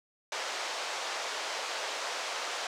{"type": "band-pass noise", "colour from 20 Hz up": "pink", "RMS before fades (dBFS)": -36, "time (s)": [0.32, 2.67], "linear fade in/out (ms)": 2, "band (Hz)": [520, 6800], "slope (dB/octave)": 24, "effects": []}